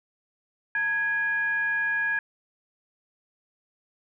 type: tone with frequency modulation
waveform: sine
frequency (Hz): 1661.2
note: G#6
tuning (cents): 0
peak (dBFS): -23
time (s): 0.75-2.19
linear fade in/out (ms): 2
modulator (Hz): 753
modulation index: 0.36
effects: none